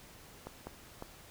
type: clicks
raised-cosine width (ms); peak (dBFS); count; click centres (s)
1; -27; 3; 0.47 / 0.67 / 1.024
effects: pink hiss -55 dBFS RMS until 1.3 s